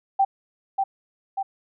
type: tone with echo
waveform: sine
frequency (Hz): 781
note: G5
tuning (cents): -7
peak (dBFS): -15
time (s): 0.19-0.25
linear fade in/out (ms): 10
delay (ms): 590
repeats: 2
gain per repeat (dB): -4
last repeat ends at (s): 1.43
effects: none